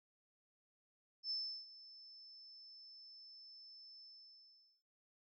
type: tone with ADSR envelope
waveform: sine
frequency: 5274 Hz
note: E8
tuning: in tune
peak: -37 dBFS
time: 1.23-4.83 s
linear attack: 74 ms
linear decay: 350 ms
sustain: -18 dB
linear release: 810 ms
effects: none